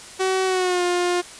sawtooth tone with pitch glide, 377.6 to 354.4 Hz, F#4 to F4, +35 to +25 cents, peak -15 dBFS, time 0.19-1.22 s, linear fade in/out 20 ms, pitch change -110 cents, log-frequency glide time 0.45-0.83 s, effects white hiss -40 dBFS RMS until 1.39 s + resampled to 22050 Hz

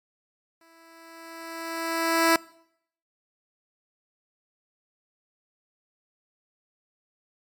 10% pulse tone with exponential growth, 329.8 Hz, E4, 1 cent sharp, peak -8 dBFS, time 0.61-2.36 s, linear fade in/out 1 ms, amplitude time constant 380 ms, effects noise-tail reverb RT60 0.7 s tail -23 dB re dry + MP3 96 kbps

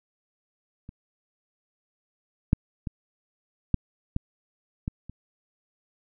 clicks, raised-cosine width 5 ms, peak -28 / -6 / -18 / -8 / -13 / -16 / -27 dBFS, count 7, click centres 0.891 / 2.531 / 2.872 / 3.743 / 4.164 / 4.879 / 5.096 s, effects none

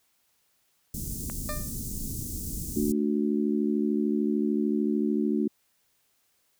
pink band-stop noise, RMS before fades -34 dBFS, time 0.94-2.92 s, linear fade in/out 2 ms, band 290 to 6600 Hz, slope 24 dB/octave
click, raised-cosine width 0.5 ms, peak -23 dBFS, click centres 1.299 s
20% pulse tone with exponential decay, 600 Hz, D5, 37 cents sharp, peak -25 dBFS, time 1.49-1.76 s, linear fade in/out 1 ms, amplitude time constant 58 ms
harmonic tone, 73.42 Hz, D2, in tune, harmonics 3 / 4 / 5, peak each -26 / -28 / -30 dBFS, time 2.76-5.48 s, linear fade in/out 5 ms
effects white hiss -70 dBFS RMS until 6.59 s

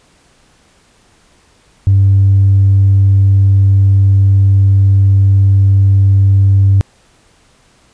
triangle tone with tanh clipping, 98 Hz, G2, in tune, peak -5 dBFS, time 1.87-6.81 s, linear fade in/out 0 ms, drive 5 dB, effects pink hiss -50 dBFS RMS until 7.93 s + resampled to 22050 Hz

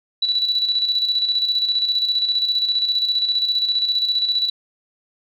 sine tone with tremolo, 3946 Hz, B7, 2 cents flat, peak -15 dBFS, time 0.22-4.5 s, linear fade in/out 5 ms, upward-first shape square, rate 15 Hz, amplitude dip 50%, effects none

